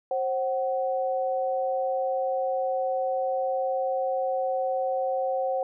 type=tone pair together; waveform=sine; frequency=531 / 749.9 Hz; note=C5 / F#5; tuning=+25 / +23 cents; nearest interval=tritone; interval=598 cents; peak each=-26 / -28 dBFS; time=0.11-5.63 s; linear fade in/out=2 ms; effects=none